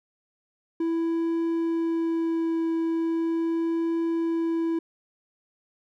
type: tone with vibrato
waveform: triangle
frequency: 330.3 Hz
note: E4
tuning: 4 cents sharp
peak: -21 dBFS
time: 0.8-4.79 s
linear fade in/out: 5 ms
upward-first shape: triangle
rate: 0.39 Hz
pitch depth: 10 cents each way
effects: none